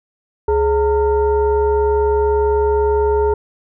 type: tone with frequency modulation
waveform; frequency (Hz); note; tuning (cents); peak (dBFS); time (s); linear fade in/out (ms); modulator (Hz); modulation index
sine; 420; G#4; +19; -12; 0.48-3.34; 5; 489; 0.78
effects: none